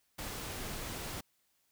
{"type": "noise", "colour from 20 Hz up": "pink", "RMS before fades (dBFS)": -41, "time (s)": [0.18, 1.21], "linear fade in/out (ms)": 10, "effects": ["white hiss -75 dBFS RMS until 1.71 s"]}